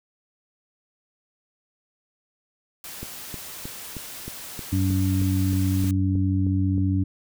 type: noise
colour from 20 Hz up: white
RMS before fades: -38 dBFS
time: 2.84-5.91 s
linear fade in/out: 2 ms
type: click train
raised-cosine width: 3 ms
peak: -21 dBFS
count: 13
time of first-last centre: 3.03-6.78 s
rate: 3.2 Hz
type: harmonic tone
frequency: 95 Hz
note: F#2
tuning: 46 cents sharp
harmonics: 1 / 2 / 3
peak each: -21 / -28 / -25 dBFS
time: 4.72-7.04 s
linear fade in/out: 10 ms
effects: none